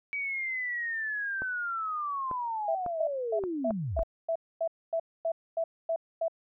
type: linear sweep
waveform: sine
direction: down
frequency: 2286 to 35 Hz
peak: -30 dBFS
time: 0.13-4.03 s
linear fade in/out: 0 ms
type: clicks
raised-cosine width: 1 ms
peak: -24 dBFS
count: 6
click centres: 1.42 / 2.313 / 2.863 / 3.438 / 3.707 / 3.992 s
type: tone bursts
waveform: sine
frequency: 659.3 Hz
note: E5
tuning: in tune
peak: -26 dBFS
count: 12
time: 2.68-6.282 s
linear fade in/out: 5 ms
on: 71 ms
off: 250 ms
effects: none